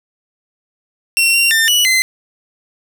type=tone with pitch steps; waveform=sawtooth; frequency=2726 / 2757 / 1799 / 2943 / 2059 Hz; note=F7 / F7 / A6 / F#7 / C7; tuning=-43 / -23 / +38 / -10 / -28 cents; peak=-7 dBFS; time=1.17-2.02 s; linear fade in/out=0 ms; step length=170 ms; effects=none